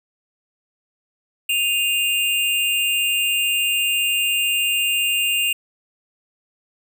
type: tone pair together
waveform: square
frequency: 2499 / 2794 Hz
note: D#7 / F7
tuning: +7 / 0 cents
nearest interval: major second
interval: 193 cents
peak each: -26 / -19 dBFS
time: 1.49-5.53 s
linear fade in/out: 5 ms
effects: none